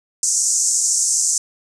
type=band-pass noise; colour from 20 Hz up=white; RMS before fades=-18 dBFS; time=0.23-1.38 s; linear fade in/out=2 ms; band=6000 to 8200 Hz; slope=48 dB/octave; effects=none